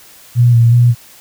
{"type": "tone with vibrato", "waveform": "sine", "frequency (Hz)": 118.8, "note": "A#2", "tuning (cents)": 33, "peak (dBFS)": -5, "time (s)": [0.35, 0.95], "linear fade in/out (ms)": 50, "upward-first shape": "square", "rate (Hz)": 2.7, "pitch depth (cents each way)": 29, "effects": ["white hiss -41 dBFS RMS until 1.2 s"]}